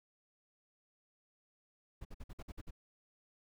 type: noise bursts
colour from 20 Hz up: brown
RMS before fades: -45 dBFS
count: 8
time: 2.01-2.709 s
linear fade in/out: 10 ms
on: 41 ms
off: 53 ms
effects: none